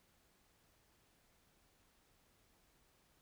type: silence
effects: pink hiss -73 dBFS RMS until 3.21 s